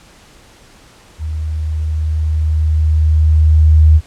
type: tone with level ramp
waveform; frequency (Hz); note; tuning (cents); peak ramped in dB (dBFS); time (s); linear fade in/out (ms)
sine; 77.8; D#2; 0; -18 to -3; 1.18-4.01; 50
effects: pink hiss -44 dBFS RMS until 4.06 s + low-pass 9000 Hz 12 dB/octave